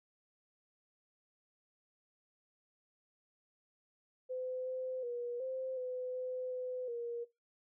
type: tone with pitch steps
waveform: sine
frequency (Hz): 510 / 514 / 481.8 / 521 / 505 / 508 / 505 / 472.5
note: C5 / C5 / B4 / C5 / B4 / B4 / B4 / A#4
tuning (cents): -44 / -31 / -43 / -7 / +39 / +49 / +39 / +23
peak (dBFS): -37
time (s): 4.29-7.25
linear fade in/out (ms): 20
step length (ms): 370
effects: noise-tail reverb RT60 0.2 s tail -18 dB re dry